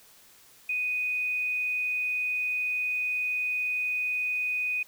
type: tone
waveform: sine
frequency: 2489 Hz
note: D#7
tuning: in tune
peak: -26 dBFS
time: 0.69-4.83 s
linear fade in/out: 5 ms
effects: white hiss -56 dBFS RMS until 4.87 s